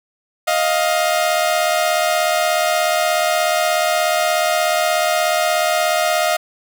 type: tone pair together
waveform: sawtooth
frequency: 626 / 702.7 Hz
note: D#5 / F5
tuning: +10 / +10 cents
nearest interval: major second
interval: 200 cents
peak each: -14 dBFS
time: 0.47-6.37 s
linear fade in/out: 10 ms
effects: none